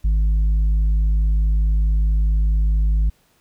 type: tone with tanh clipping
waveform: sine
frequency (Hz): 52.3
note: G#1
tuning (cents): +13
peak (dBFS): -15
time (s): 0.04-3.1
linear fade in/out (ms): 10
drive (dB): 4
effects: pink hiss -60 dBFS RMS until 3.4 s